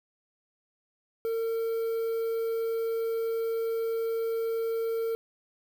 triangle tone with quantisation, 454.6 Hz, A#4, 43 cents flat, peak -25 dBFS, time 1.25-5.15 s, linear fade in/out 0 ms, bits 8, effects none

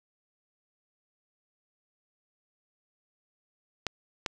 clicks, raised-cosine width 0.2 ms, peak -12 / -12 dBFS, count 2, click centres 3.867 / 4.262 s, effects none

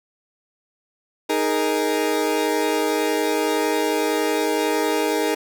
30% pulse chord, D# suspended fourth, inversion none, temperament equal, 311.1 / 415.3 / 466.2 Hz, D#4 / G#4 / A#4, 0 / 0 / 0 cents, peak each -21 dBFS, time 1.29-5.35 s, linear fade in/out 10 ms, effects none

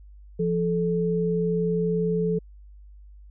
sine tone pair together, 172.5 / 434.7 Hz, F3 / A4, -21 / -21 cents, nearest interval octave + major third, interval 1600 cents, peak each -24 dBFS, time 0.39-2.39 s, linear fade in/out 10 ms, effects added 50 Hz sine -44 dBFS peak until 3.3 s

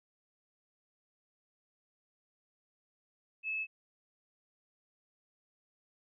sine tone, 2600 Hz, E7, 24 cents flat, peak -33 dBFS, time 3.43-3.67 s, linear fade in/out 50 ms, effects none

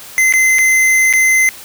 square tone with dropouts, 2061 Hz, C7, 27 cents flat, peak -9 dBFS, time 0.18-1.49 s, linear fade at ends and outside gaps 0 ms, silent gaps 0.325-0.337 / 0.585-0.589 / 1.128-1.136 s, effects white hiss -34 dBFS RMS until 1.64 s

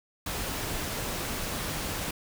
pink noise, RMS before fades -33 dBFS, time 0.26-2.11 s, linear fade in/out 5 ms, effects none

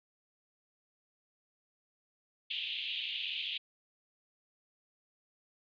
pink band-pass noise, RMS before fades -38 dBFS, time 2.5-3.58 s, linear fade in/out 10 ms, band 2700 to 3500 Hz, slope 48 dB/octave, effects resampled to 11025 Hz

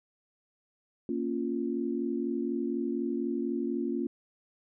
sine chord, Bb minor, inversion none, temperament equal, 233.1 / 277.2 / 349.2 Hz, Bb3 / Db4 / F4, 0 / 0 / 0 cents, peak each -33 dBFS, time 1.09-4.07 s, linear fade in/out 2 ms, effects none

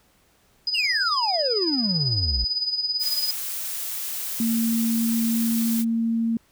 sine tone with tremolo, 4978 Hz, D#8, in tune, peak -20 dBFS, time 0.67-3.31 s, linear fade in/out 2 ms, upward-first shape sine, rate 18 Hz, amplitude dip 65%
triangle exponential sweep, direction down, 2951 to 52.8 Hz, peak -21 dBFS, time 0.74-2.45 s, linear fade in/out 10 ms
blue noise, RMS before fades -30 dBFS, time 2.99-5.85 s, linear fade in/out 50 ms
sine tone, 228.4 Hz, A#3, 35 cents flat, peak -20 dBFS, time 4.4-6.37 s, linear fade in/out 2 ms
effects pink hiss -61 dBFS RMS until 6.51 s

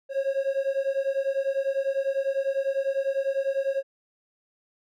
triangle beating tone pair, 539 / 549 Hz, C#5 / C#5, -49 / -17 cents, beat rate 10 Hz, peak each -25 dBFS, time 0.09-3.83 s, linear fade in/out 50 ms, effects none

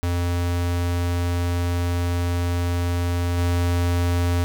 square tone with level steps, 87.31 Hz, F2, in tune, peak -21 / -19 dBFS, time 0.03-4.44 s, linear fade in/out 0 ms, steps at 3.37 s, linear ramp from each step 20 ms, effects none

